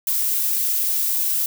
violet noise, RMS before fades -21 dBFS, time 0.07-1.46 s, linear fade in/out 2 ms, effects none

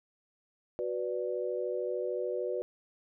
sine chord, B minor, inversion second, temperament equal, 370 / 493.9 / 587.3 Hz, F#4 / B4 / D5, 0 / 0 / 0 cents, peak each -35 / -34 / -37 dBFS, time 0.79-2.62 s, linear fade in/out 0 ms, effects none

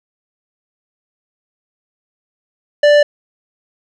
sine tone with tanh clipping, 587.3 Hz, D5, in tune, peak -8 dBFS, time 2.83-3.03 s, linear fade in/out 5 ms, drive 14 dB, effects none

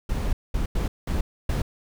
brown noise bursts at uneven times, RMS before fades -24 dBFS, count 5, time 0.09-0.33 / 0.54-0.66 / 0.75-0.88 / 1.07-1.21 / 1.49-1.62 s, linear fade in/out 5 ms, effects none

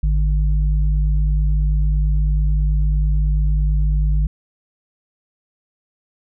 sine tone pair together, 53.03 / 150 Hz, G#1 / D3, +37 / +37 cents, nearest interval octave + tritone, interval 1800 cents, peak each -14 / -23 dBFS, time 0.03-4.27 s, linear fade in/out 5 ms, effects none

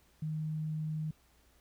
sine tone, 155.4 Hz, D#3, 2 cents flat, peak -33 dBFS, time 0.22-1.11 s, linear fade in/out 5 ms, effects added 60 Hz sine -67 dBFS peak until 1.6 s + pink hiss -68 dBFS RMS until 1.6 s

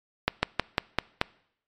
slowing click train, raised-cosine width 0.3 ms, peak -5 dBFS, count 6, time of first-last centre 0.28-1.214 s, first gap 150 ms, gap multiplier 1.11, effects noise-tail reverb RT60 0.7 s tail -23 dB re dry + MP3 64 kbps

